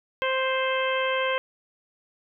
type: harmonic tone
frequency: 524 Hz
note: C5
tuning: 2 cents sharp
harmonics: 1 / 2 / 3 / 4 / 5 / 6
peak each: -26 / -29 / -31 / -32 / -33 / -34 dBFS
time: 0.22-1.38 s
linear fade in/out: 0 ms
effects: none